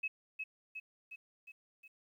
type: tone with echo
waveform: sine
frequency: 2575 Hz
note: E7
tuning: 41 cents flat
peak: -33 dBFS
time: 0.03-0.08 s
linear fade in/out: 10 ms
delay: 360 ms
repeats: 5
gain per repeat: -4 dB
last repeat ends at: 1.88 s
effects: 12-bit